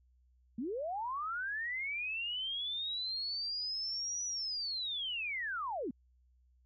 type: linear two-way sweep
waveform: sine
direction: up then down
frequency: 207.7 to 5920 to 207.7 Hz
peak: -35 dBFS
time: 0.58-5.91 s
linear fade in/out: 5 ms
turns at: 4.25 s
effects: added 62 Hz sine -65 dBFS peak until 6.65 s

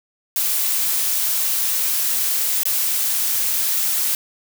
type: noise with dropouts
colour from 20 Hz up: blue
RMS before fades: -20 dBFS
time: 0.36-4.15 s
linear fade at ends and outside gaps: 1 ms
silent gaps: 2.633-2.654 s
effects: none

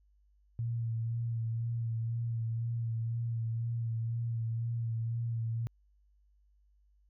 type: tone with vibrato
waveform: sine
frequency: 115.3 Hz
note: A#2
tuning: 19 cents flat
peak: -31 dBFS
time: 0.59-5.67 s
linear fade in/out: 0 ms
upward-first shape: sine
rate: 2 Hz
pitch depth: 28 cents each way
effects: added 50 Hz sine -64 dBFS peak until 7.09 s

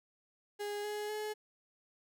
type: tone with pitch steps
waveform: 35% pulse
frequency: 411.9 / 418.6 / 425.4 Hz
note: G#4 / G#4 / G#4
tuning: -14 / +14 / +42 cents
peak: -35 dBFS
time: 0.59-1.34 s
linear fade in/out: 20 ms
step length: 250 ms
effects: none

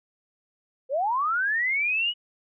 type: linear sweep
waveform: sine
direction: up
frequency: 493.9 to 2957 Hz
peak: -22 dBFS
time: 0.89-2.14 s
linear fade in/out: 50 ms
effects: none

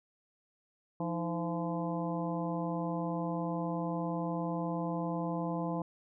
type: harmonic tone with a mistuned harmonic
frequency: 170.9 Hz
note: F3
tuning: 37 cents flat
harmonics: 1 / 2 / 3 / 4 / 5 / 6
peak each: -35 / -38 / -40 / -41 / -42 / -43 dBFS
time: 1-5.82 s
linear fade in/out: 2 ms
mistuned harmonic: 2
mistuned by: -120 cents
effects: none

